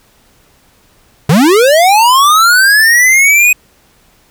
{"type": "linear sweep", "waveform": "square", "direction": "up", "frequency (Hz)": [130.8, 2517], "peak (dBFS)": -5, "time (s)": [1.29, 3.53], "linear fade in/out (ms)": 5, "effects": ["pink hiss -49 dBFS RMS until 4.3 s"]}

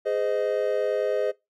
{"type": "chord", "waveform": "triangle", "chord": "Ab major", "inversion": "none", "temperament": "equal with one note detuned", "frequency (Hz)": [415.3, 513.1, 622.3], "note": ["Ab4", "C5", "Eb5"], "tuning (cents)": [0, -34, 0], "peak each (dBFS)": -25, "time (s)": [0.05, 1.32], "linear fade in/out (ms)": 20, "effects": ["noise-tail reverb RT60 0.2 s tail -21 dB re dry"]}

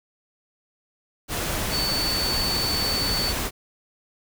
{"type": "tone in noise", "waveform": "sine", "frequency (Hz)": 4491, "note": "C#8", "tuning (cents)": 22, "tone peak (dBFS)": -24, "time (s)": [1.7, 3.34], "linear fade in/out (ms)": 50, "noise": "pink", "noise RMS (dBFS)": -27, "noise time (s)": [1.28, 3.51], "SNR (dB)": 0, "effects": []}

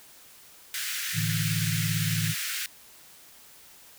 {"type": "high-pass noise", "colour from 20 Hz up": "pink", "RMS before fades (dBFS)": -32, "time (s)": [0.74, 2.66], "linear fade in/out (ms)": 2, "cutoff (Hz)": 1500, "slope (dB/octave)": 48}
{"type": "chord", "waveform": "sine", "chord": "A suspended fourth", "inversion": "none", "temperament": "equal", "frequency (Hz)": [110, 146.83, 164.81], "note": ["A2", "D3", "E3"], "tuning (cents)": [0, 0, 0], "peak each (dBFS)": [-29, -33, -29], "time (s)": [1.13, 2.35], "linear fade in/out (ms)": 50}
{"effects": ["white hiss -52 dBFS RMS until 3.98 s"]}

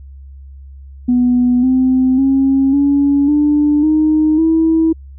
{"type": "tone with pitch steps", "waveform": "sine", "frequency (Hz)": [246.9, 258.3, 270.2, 282.6, 295.7, 309.3, 323.5], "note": ["B3", "C4", "C#4", "C#4", "D4", "D#4", "E4"], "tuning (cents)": [0, -22, -44, 34, 12, -10, -32], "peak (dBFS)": -8, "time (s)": [1.08, 4.93], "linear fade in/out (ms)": 10, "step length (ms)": 550, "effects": ["tanh soft clip ceiling -4 dBFS", "added 68 Hz sine -32 dBFS peak until 5.18 s"]}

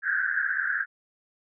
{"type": "band-pass noise", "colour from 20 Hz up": "pink", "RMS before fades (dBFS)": -27, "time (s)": [0.02, 0.86], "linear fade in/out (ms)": 50, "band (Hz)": [1500, 1700], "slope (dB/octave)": 96, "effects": []}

